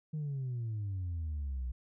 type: exponential sweep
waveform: sine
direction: down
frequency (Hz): 157.3 to 59.8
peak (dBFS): -32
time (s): 0.13-1.72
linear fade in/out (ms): 10
effects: tanh soft clip ceiling -32 dBFS